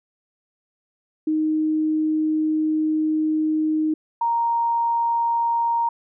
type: tone pair in turn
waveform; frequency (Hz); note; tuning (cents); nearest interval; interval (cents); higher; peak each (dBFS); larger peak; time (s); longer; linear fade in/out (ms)
sine; 311.1 / 932.2; D#4 / A#5; 0 / 0; octave + perfect fifth; 1900; second; -18; neither; 1.27-3.94 / 4.21-5.89; first; 5
effects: none